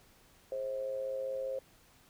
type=tone with amplitude modulation; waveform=sine; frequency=530 Hz; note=C5; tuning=22 cents sharp; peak=-31 dBFS; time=0.52-1.59 s; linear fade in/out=2 ms; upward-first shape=sine; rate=115 Hz; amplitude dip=60%; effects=pink hiss -63 dBFS RMS until 2.09 s